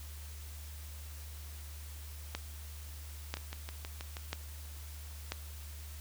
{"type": "two click trains", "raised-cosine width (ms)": 0.2, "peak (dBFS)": [-24, -18], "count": [6, 4], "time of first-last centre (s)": [[3.37, 4.169], [2.35, 5.32]], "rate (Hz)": [6.26, 1.01], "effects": ["added 74 Hz sine -44 dBFS peak until 6 s", "white hiss -53 dBFS RMS until 6 s"]}